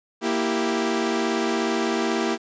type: chord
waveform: sawtooth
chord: E diminished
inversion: second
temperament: equal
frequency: 233.1 / 329.6 / 392 Hz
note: Bb3 / E4 / G4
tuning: 0 / 0 / 0 cents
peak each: -22 dBFS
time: 0.21-2.38 s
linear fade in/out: 50 ms
effects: resampled to 16000 Hz + 9-bit